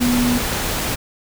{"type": "tone in noise", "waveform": "sine", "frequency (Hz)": 244.3, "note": "B3", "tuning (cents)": -19, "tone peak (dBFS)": -15, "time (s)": [0, 0.39], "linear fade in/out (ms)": 20, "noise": "pink", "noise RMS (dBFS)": -22, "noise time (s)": [0, 0.96], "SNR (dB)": 4, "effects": []}